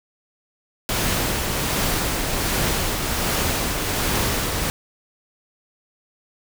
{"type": "noise with tremolo", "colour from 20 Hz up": "pink", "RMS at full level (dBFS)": -21, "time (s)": [0.89, 4.7], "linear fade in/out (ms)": 0, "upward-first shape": "triangle", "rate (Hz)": 1.3, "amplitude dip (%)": 35, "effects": []}